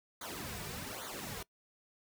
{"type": "noise with flanger", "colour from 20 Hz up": "pink", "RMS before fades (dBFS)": -43, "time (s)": [0.21, 1.43], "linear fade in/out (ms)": 5, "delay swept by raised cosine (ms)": [0.37, 3.77], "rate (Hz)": 1.2, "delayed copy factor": -0.95, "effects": ["noise-tail reverb RT60 0.1 s tail -22 dB re dry"]}